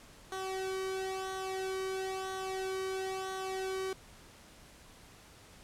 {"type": "tone with flanger", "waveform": "sawtooth", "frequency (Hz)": 380, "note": "F#4", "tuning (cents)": 46, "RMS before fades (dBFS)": -37, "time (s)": [0.32, 3.93], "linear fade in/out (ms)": 2, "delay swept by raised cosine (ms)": [0.4, 1.18], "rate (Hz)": 1, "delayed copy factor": -0.75, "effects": ["pink hiss -56 dBFS RMS until 5.63 s", "low-pass 11000 Hz 12 dB/octave"]}